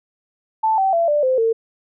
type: tone with pitch steps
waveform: sine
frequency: 880 / 770.5 / 674.7 / 590.7 / 517.2 / 452.9 Hz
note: A5 / G5 / E5 / D5 / C5 / A#4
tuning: 0 / -30 / +40 / +10 / -20 / -50 cents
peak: -14 dBFS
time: 0.63-1.53 s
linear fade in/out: 10 ms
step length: 150 ms
effects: none